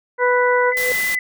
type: harmonic tone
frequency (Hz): 493.9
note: B4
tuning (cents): 0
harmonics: 1 / 2 / 3 / 4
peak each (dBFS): -16 / -19 / -21 / -22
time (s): 0.18-0.74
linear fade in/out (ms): 50
type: tone with exponential growth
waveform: sine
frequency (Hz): 499.4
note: B4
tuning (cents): +19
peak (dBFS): -18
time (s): 0.32-0.92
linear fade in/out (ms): 0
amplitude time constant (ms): 130
type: tone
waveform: sine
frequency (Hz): 2010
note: B6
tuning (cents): +30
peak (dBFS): -18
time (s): 0.72-1.19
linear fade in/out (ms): 2
type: noise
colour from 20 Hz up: white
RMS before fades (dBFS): -27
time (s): 0.77-1.15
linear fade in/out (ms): 0
effects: none